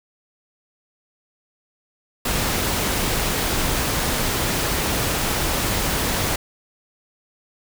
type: noise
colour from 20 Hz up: pink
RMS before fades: -22 dBFS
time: 2.25-6.36 s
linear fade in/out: 5 ms
effects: none